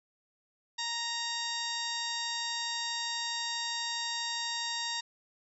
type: harmonic tone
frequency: 932.3 Hz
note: A#5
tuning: in tune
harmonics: 1 / 2 / 3 / 4 / 5 / 6 / 7 / 8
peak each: -40 / -40 / -45 / -37 / -40 / -41 / -48 / -44 dBFS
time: 0.78-5.01 s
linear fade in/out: 10 ms
effects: none